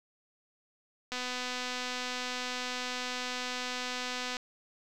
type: click train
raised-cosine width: 0.2 ms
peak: -19 dBFS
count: 813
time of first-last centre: 1.12-4.368 s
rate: 250 Hz
effects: none